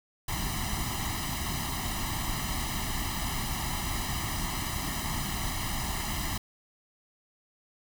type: noise with comb filter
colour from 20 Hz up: pink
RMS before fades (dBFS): -32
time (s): 0.28-6.38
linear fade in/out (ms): 5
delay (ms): 1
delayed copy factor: +0.9
effects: none